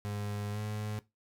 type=tone with pitch glide; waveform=35% pulse; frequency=103.1 to 105.94 Hz; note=G#2 to G#2; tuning=-12 to +35 cents; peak=-33 dBFS; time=0.05-0.99 s; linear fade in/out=0 ms; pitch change=+47 cents; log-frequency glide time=0.51-0.59 s; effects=noise-tail reverb RT60 0.2 s tail -18 dB re dry